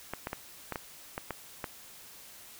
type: clicks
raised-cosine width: 0.5 ms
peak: -19 dBFS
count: 8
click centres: 0.136 / 0.271 / 0.331 / 0.723 / 0.758 / 1.179 / 1.307 / 1.642 s
effects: white hiss -51 dBFS RMS until 2.59 s